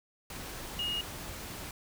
sine tone in noise, 2865 Hz, F7, 44 cents sharp, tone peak -31 dBFS, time 0.79-1.01 s, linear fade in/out 2 ms, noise pink, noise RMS -42 dBFS, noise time 0.3-1.71 s, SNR +8 dB, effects none

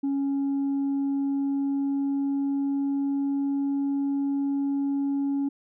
sine tone with pitch glide, 277.2 to 279 Hz, C#4 to C#4, 0 to +11 cents, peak -21 dBFS, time 0.03-5.49 s, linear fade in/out 10 ms, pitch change +11 cents, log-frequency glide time 1.15-3.8 s, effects tanh soft clip ceiling -22 dBFS

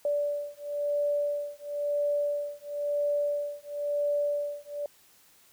sine beating tone pair, 581 / 581.98 Hz, D5 / D5, -19 / -16 cents, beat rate 0.98 Hz, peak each -30 dBFS, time 0.05-4.86 s, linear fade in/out 2 ms, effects white hiss -60 dBFS RMS until 5.52 s

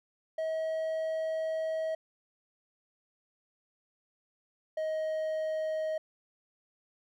triangle tone pair in turn, 639 / 628.7 Hz, D#5 / D#5, +46 / +18 cents, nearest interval unison, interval 28 cents, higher first, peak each -28 dBFS, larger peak neither, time 0.38-1.95 / 4.77-5.98 s, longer first, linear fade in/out 5 ms, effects none

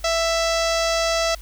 sawtooth tone with low-pass filter, 662 Hz, E5, 7 cents sharp, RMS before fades -21 dBFS, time 0.04-1.35 s, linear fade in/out 5 ms, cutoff 5700 Hz, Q 2.7, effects added 50 Hz sine -36 dBFS peak until 1.41 s + white hiss -48 dBFS RMS until 1.41 s

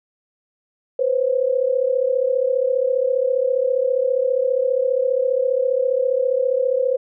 sine tone pair together, 498.5 / 533.4 Hz, B4 / C5, +16 / +33 cents, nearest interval minor second, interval 117 cents, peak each -19 dBFS, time 0.99-6.97 s, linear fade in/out 5 ms, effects none

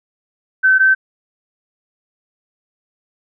sine tone pair in turn, 1532 / 1543.5 Hz, G6 / G6, -40 / -27 cents, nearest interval unison, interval 13 cents, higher second, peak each -8 dBFS, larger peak neither, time 0.63-0.79 / 0.79-0.95 s, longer neither, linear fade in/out 20 ms, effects none

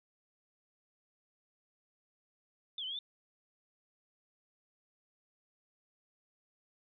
sine linear two-way sweep, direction down then up, 3625 to 2960 to 3625 Hz, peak -37 dBFS, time 2.78-2.99 s, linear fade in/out 2 ms, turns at 2.85 s, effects none

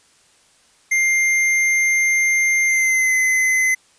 square tone with pitch glide, 2100 to 2044 Hz, C7 to C7, +6 to -41 cents, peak -15 dBFS, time 0.91-3.75 s, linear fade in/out 10 ms, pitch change -47 cents, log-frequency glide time 2.67-3.14 s, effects white hiss -55 dBFS RMS until 3.98 s + resampled to 22050 Hz

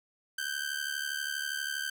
sawtooth ring-modulated tone, 1554 Hz, G6, 16 cents flat, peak -26 dBFS, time 0.38-1.9 s, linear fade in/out 5 ms, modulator 36.2 Hz, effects none

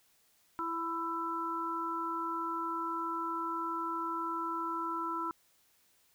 harmonic tone, 332.3 Hz, E4, 14 cents sharp, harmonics 1 / 3 / 4, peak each -40 / -37 / -36 dBFS, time 0.59-5.31 s, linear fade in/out 0 ms, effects white hiss -69 dBFS RMS until 6.14 s

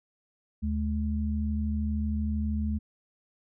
sine tone pair together, 75.4 / 213.3 Hz, D2 / G#3, +46 / +46 cents, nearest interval octave + tritone, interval 1800 cents, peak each -28 / -30 dBFS, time 0.62-2.79 s, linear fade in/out 20 ms, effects none

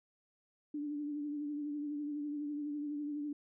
sine tone with vibrato, 293.7 Hz, D4, in tune, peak -36 dBFS, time 0.74-3.33 s, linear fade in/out 5 ms, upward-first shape triangle, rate 12 Hz, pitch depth 45 cents each way, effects none

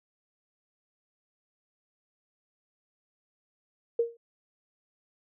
sine tone with exponential decay, 466.2 Hz, A#4, in tune, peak -19 dBFS, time 3.99-4.17 s, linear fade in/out 5 ms, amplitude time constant 39 ms, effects none

